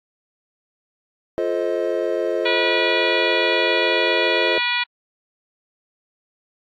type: chord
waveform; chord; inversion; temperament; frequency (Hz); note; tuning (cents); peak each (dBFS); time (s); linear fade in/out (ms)
triangle; F dominant seventh; none; just; 349.2 / 436.5 / 523.8 / 628.6; F4 / A4 / C5 / Eb5; 0 / -14 / +2 / +18; -23; 1.38-4.58; 0
type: harmonic tone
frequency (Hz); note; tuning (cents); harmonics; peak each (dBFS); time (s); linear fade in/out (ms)
485.4; B4; -30; 2 / 3 / 4 / 5 / 6 / 7 / 8 / 9; -27 / -29 / -25 / -23 / -31 / -26 / -32 / -32; 2.45-4.84; 10
effects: AAC 48 kbps